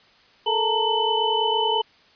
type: tone cluster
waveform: sine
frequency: 433.3 / 462.4 / 879 / 925 / 3010 Hz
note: A4 / A#4 / A5 / A#5 / F#7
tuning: -27 / -14 / -2 / -14 / +29 cents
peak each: -26 / -30 / -26 / -24 / -24 dBFS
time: 0.46-1.82 s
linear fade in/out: 10 ms
effects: white hiss -55 dBFS RMS until 2.15 s + resampled to 11025 Hz